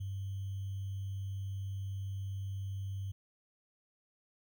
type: tone with sample-and-hold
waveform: sine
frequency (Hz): 97.2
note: G2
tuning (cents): -14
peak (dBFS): -36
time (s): 0-3.12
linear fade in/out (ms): 10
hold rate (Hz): 3150
effects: none